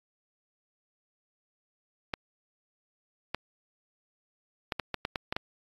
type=clicks; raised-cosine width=0.3 ms; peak=-14 dBFS; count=9; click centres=2.138 / 3.346 / 4.722 / 4.797 / 4.943 / 5.051 / 5.158 / 5.325 / 5.365 s; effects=AAC 32 kbps